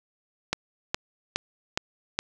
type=click train; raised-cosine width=0.2 ms; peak=-7 dBFS; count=5; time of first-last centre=0.53-2.19 s; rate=2.41 Hz; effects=none